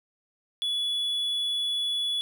triangle tone, 3411 Hz, G#7, 46 cents sharp, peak -24 dBFS, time 0.62-2.21 s, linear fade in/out 0 ms, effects none

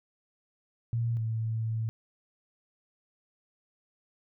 sine tone pair in turn, 116.54 / 112.03 Hz, A#2 / A2, 0 / +32 cents, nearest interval minor second, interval 68 cents, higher first, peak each -26 / -28 dBFS, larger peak first, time 0.93-1.17 / 1.17-1.89 s, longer second, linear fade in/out 0 ms, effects none

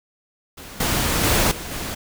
pink noise with level steps, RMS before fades -38 / -21 / -18 / -32 / -29 dBFS, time 0.57-1.95 s, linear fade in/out 10 ms, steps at 0.8 / 1.23 / 1.51 / 1.71 s, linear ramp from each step 5 ms, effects none

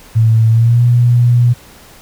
sine tone with pitch glide, 112.2 to 120.95 Hz, A2 to B2, +34 to -36 cents, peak -6 dBFS, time 0.15-1.54 s, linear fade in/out 20 ms, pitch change +130 cents, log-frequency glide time 0.49-0.83 s, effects pink hiss -40 dBFS RMS until 2.01 s

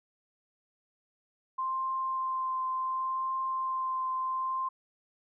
sine tone with vibrato, 1046 Hz, C6, 1 cent flat, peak -29 dBFS, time 1.58-4.69 s, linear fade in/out 10 ms, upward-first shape triangle, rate 0.69 Hz, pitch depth 12 cents each way, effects none

